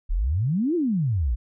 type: exponential two-way sweep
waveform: sine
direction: up then down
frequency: 34.13 to 364 to 51.4 Hz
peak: -20 dBFS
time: 0.09-1.36 s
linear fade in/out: 20 ms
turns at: 0.75 s
effects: none